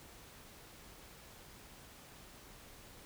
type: silence
effects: pink hiss -56 dBFS RMS until 3.05 s